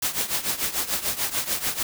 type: noise with tremolo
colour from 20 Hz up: white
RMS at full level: -23 dBFS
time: 0.02-1.83 s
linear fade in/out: 5 ms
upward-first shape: triangle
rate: 6.8 Hz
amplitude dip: 85%
effects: none